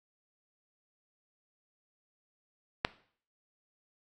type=click; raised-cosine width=0.3 ms; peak=-9 dBFS; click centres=2.849 s; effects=noise-tail reverb RT60 0.5 s tail -18 dB re dry + AAC 64 kbps